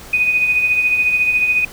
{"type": "tone with tremolo", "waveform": "sine", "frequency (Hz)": 2489, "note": "D#7", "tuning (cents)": 0, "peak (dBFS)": -10, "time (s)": [0.13, 1.65], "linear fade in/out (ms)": 5, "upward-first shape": "triangle", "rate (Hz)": 14, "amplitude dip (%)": 55, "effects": ["pink hiss -37 dBFS RMS until 1.72 s"]}